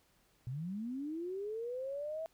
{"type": "linear sweep", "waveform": "sine", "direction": "up", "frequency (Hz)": [117.3, 655], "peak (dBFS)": -37, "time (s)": [0.47, 2.26], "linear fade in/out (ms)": 0, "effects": ["pink hiss -71 dBFS RMS until 2.33 s"]}